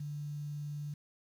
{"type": "tone with quantisation", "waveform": "sine", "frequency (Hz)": 146.83, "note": "D3", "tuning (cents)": 0, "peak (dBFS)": -37, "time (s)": [0, 0.94], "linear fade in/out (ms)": 5, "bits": 10, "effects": []}